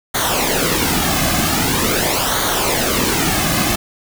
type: noise with flanger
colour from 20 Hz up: pink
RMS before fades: -17 dBFS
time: 0.14-3.76 s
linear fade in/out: 10 ms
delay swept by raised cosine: 0.38 to 2.18 ms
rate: 0.44 Hz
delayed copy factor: -0.65
effects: none